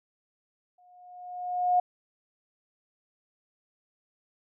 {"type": "tone with exponential growth", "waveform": "sine", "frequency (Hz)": 720, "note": "F#5", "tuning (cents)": -47, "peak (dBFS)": -18, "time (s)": [0.78, 1.8], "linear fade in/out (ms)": 5, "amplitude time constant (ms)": 220, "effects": []}